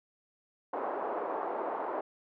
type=band-pass noise; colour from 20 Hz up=white; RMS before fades=-35 dBFS; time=0.73-2.01 s; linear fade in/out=5 ms; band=340 to 1000 Hz; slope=24 dB/octave; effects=none